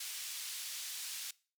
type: band-pass noise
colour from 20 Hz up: pink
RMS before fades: -43 dBFS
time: 0-1.31 s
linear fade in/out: 5 ms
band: 3400 to 14000 Hz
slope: 12 dB/octave
effects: noise-tail reverb RT60 0.4 s tail -22 dB re dry